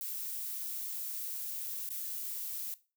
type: noise with dropouts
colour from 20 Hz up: violet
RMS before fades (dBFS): -39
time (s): 0.01-2.74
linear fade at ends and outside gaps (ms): 1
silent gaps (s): 1.89-1.904
effects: noise-tail reverb RT60 0.3 s tail -17 dB re dry